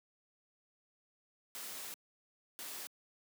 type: noise bursts at uneven times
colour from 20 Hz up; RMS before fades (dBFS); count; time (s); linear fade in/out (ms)
white; -45; 2; 1.55-1.94 / 2.59-2.87; 0
effects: high-pass 200 Hz 12 dB/octave